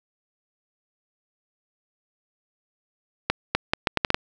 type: accelerating click train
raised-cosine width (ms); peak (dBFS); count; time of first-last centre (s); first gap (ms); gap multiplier
0.3; -3; 8; 3.3-4.145; 250; 0.74
effects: none